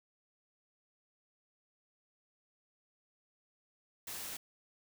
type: noise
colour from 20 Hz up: white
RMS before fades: -43 dBFS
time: 4.07-4.37 s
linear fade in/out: 5 ms
effects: none